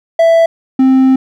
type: tone pair in turn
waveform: triangle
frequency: 662 / 262.7 Hz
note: E5 / C4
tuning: +7 / +7 cents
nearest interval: octave + major third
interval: 1600 cents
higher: first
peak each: -3 dBFS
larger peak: neither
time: 0.19-0.46 / 0.79-1.16 s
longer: second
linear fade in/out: 5 ms
effects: none